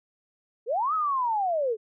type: linear two-way sweep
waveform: sine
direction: up then down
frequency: 412.5 to 1300 to 412.5 Hz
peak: -23 dBFS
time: 0.66-1.77 s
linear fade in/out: 50 ms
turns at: 0.94 s
effects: none